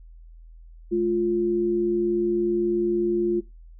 sine tone pair together, 212.7 / 349.2 Hz, G#3 / F4, +42 / 0 cents, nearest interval major sixth, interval 858 cents, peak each -28 / -20 dBFS, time 0.91-3.41 s, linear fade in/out 20 ms, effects noise-tail reverb RT60 0.2 s tail -18 dB re dry + added 41 Hz sine -43 dBFS peak until 3.79 s

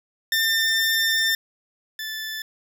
20% pulse tone pair in turn, 1798 / 1753.9 Hz, A6 / A6, +37 / -6 cents, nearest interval unison, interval 43 cents, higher first, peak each -14 / -24 dBFS, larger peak first, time 0.32-1.35 / 1.99-2.42 s, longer first, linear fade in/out 2 ms, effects none

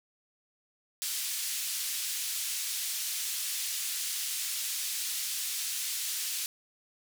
white band-pass noise, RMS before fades -34 dBFS, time 1.02-6.46 s, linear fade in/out 0 ms, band 2800 to 12000 Hz, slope 12 dB/octave, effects none

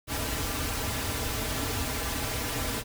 pink noise with comb filter, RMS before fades -31 dBFS, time 0.07-2.84 s, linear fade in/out 50 ms, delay 5.5 ms, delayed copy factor -0.8, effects none

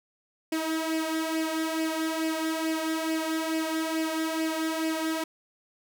sawtooth tone with flanger, 320.1 Hz, D#4, 49 cents sharp, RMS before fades -29 dBFS, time 0.52-5.24 s, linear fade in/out 5 ms, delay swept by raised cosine 0.38 to 2.58 ms, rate 2.3 Hz, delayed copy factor +0.6, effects none

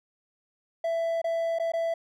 triangle tone with dropouts, 664 Hz, E5, 12 cents sharp, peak -23 dBFS, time 0.84-1.94 s, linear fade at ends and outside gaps 5 ms, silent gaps 1.217-1.242 / 1.587-1.597 / 1.72-1.735 s, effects none

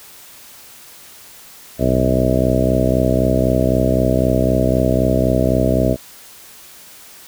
harmonic tone with a mistuned harmonic, 63.9 Hz, C2, 40 cents flat, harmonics 1 / 2 / 3 / 4 / 5 / 6 / 7 / 8 / 9 / 10, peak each -21 / -20 / -22 / -20 / -23 / -25 / -25 / -26 / -23 / -20 dBFS, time 1.78-5.97 s, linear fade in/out 50 ms, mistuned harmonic 1, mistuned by +44 cents, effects white hiss -41 dBFS RMS until 7.27 s

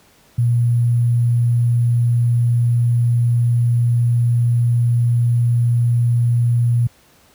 sine tone with sample-and-hold, 119.2 Hz, A#2, 39 cents sharp, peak -12 dBFS, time 0.38-6.87 s, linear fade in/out 5 ms, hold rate 11025 Hz, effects pink hiss -52 dBFS RMS until 7.34 s + high-pass 60 Hz 12 dB/octave

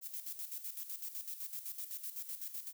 violet noise with tremolo, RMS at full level -42 dBFS, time 0.01-2.73 s, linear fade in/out 50 ms, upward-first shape square, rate 7.9 Hz, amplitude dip 65%, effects none

